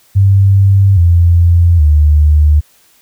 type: tone with pitch steps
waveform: sine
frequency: 98 / 85.81 / 75.13 Hz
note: G2 / F2 / D2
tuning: 0 / -30 / +40 cents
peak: -4 dBFS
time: 0.15-2.61 s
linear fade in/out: 20 ms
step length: 820 ms
effects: white hiss -49 dBFS RMS until 3.01 s